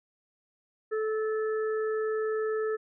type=harmonic tone; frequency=435.5 Hz; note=A4; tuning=18 cents flat; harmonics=1 / 3 / 4; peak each=-27 / -39 / -41 dBFS; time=0.91-2.77 s; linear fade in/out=20 ms; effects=none